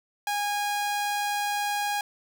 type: tone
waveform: sawtooth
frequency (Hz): 821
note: G#5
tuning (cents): -20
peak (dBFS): -22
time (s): 0.27-2.01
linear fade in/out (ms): 2
effects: none